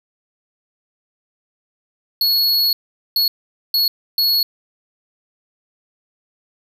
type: tone bursts at uneven times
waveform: square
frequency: 4353 Hz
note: C#8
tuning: 32 cents flat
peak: -14 dBFS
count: 4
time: 2.21-2.73 / 3.16-3.28 / 3.74-3.88 / 4.18-4.43 s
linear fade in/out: 2 ms
effects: none